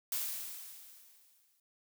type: noise with exponential decay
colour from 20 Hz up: blue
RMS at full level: -34 dBFS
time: 0.12-1.6 s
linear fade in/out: 2 ms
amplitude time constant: 320 ms
effects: none